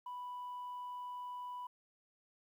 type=tone; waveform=sine; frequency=988 Hz; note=B5; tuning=in tune; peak=-40 dBFS; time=0.06-1.67 s; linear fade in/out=5 ms; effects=tanh soft clip ceiling -40 dBFS + 12-bit